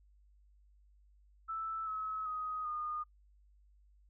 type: tone with pitch steps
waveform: sine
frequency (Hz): 1318.5 / 1286.2 / 1254.6 / 1223.8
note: E6 / E6 / D#6 / D#6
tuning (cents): 0 / -43 / +14 / -29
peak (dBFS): -36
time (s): 1.48-3.04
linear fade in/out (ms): 20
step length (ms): 390
effects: noise-tail reverb RT60 0.1 s tail -23 dB re dry + added 50 Hz sine -62 dBFS peak until 4.09 s